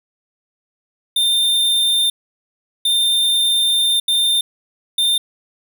square tone bursts at uneven times, 3609 Hz, A7, 43 cents sharp, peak -14 dBFS, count 4, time 1.16-2.1 / 2.85-4 / 4.08-4.41 / 4.98-5.18 s, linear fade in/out 5 ms, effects none

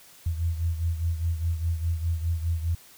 sine beating tone pair, 82.41 / 87.31 Hz, E2 / F2, 0 / 0 cents, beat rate 4.9 Hz, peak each -25 / -31 dBFS, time 0.26-2.75 s, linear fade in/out 5 ms, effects white hiss -52 dBFS RMS until 2.97 s

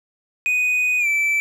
triangle tone with pitch glide, 2489 to 2322 Hz, D#7 to D7, 0 to -20 cents, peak -15 dBFS, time 0.46-1.4 s, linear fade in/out 0 ms, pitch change -120 cents, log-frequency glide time 0.99-1.07 s, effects none

